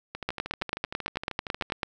two click trains, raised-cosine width 0.3 ms, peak -18 / -11 dBFS, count 21 / 15, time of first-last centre 0.15-1.7 / 0.29-1.832 s, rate 12.9 / 9.08 Hz, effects none

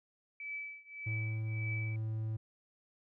sine tone with tremolo, 2303 Hz, D7, 34 cents flat, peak -37 dBFS, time 0.4-1.96 s, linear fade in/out 2 ms, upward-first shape triangle, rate 1.7 Hz, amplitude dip 95%
triangle tone, 110.1 Hz, A2, 2 cents sharp, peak -32 dBFS, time 1.06-2.37 s, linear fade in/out 10 ms
effects none

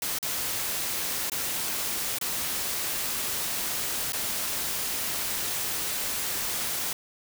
white noise with dropouts, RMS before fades -30 dBFS, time 0.02-6.93 s, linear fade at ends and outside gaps 2 ms, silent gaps 0.187-0.227 / 1.298-1.318 / 2.186-2.212 / 4.122-4.132 s, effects none

